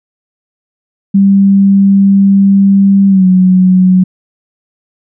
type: tone with pitch glide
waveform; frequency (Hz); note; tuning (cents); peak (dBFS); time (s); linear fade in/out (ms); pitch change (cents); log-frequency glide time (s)
sine; 196.8 to 184.68; G3 to F#3; +7 to -3; -3; 1.14-4.04; 10; -110; 3.08-3.26
effects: none